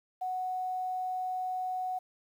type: tone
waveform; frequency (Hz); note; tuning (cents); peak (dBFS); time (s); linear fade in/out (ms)
sine; 740; F#5; 0; -31; 0.21-1.99; 10
effects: 10-bit